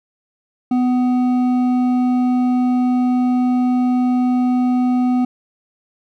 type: tone with hard clipping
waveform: sine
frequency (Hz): 249.8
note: B3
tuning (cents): +20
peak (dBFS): -15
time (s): 0.71-5.25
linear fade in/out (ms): 5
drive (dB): 7
effects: none